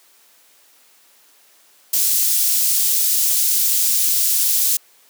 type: high-pass noise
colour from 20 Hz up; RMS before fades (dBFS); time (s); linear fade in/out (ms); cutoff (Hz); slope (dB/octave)
white; -17; 1.93-4.77; 5; 5300; 12
effects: white hiss -53 dBFS RMS until 5.09 s + high-pass 300 Hz 12 dB/octave